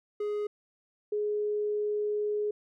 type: tone pair in turn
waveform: triangle / sine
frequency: 416.7 / 418.5 Hz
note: G#4 / G#4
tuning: +6 / +13 cents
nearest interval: unison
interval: 7 cents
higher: second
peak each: -27 dBFS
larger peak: neither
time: 0.2-0.47 / 1.12-2.51 s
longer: second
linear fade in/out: 5 ms
effects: none